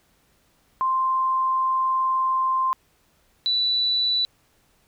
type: tone pair in turn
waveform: sine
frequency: 1046.5 / 3962 Hz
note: C6 / B7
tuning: 0 / +5 cents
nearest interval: octave + major seventh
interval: 2305 cents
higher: second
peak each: -19 dBFS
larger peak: neither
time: 0.81-2.73 / 3.46-4.25 s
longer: first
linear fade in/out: 0 ms
effects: pink hiss -63 dBFS RMS until 4.87 s